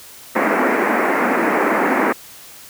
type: band-pass noise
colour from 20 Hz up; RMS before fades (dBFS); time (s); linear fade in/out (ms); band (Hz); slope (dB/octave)
pink; -17; 0.35-2.13; 10; 220 to 2200; 48
effects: white hiss -40 dBFS RMS until 2.69 s